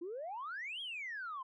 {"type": "exponential two-way sweep", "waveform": "sine", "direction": "up then down", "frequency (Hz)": [326.1, 3338, 1006], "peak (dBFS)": -39, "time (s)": [0.01, 1.43], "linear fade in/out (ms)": 10, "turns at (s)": 0.81, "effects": ["tanh soft clip ceiling -36 dBFS"]}